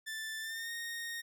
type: tone with pitch glide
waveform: sawtooth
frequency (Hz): 1764 to 1856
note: A6 to A#6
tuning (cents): +4 to -8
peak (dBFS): -35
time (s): 0.06-1.22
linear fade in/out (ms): 20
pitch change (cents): +88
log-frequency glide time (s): 0.4-0.72
effects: none